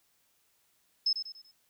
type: tone with echo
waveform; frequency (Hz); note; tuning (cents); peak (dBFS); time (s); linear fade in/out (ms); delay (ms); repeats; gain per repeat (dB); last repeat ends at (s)
sine; 5200; E8; -24; -24; 1.06-1.13; 5; 96; 4; -8; 1.514
effects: white hiss -71 dBFS RMS until 1.69 s